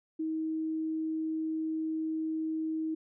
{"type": "tone", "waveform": "sine", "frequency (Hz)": 317.4, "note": "D#4", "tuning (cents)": 35, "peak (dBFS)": -30, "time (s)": [0.19, 2.95], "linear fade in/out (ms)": 10, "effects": []}